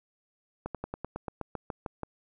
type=slowing click train; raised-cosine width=1 ms; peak=-20 dBFS; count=12; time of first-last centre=0.66-2.033 s; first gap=87 ms; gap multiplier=1.07; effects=none